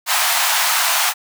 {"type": "high-pass noise", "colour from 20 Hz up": "pink", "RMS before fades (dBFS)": -17, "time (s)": [0.06, 1.14], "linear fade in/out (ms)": 50, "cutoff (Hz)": 720, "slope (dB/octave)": 48, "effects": []}